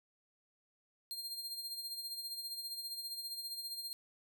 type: tone with tremolo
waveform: sawtooth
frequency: 4200 Hz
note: C8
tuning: 6 cents sharp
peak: -36 dBFS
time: 1.11-3.93 s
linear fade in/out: 0 ms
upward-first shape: sine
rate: 15 Hz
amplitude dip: 55%
effects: none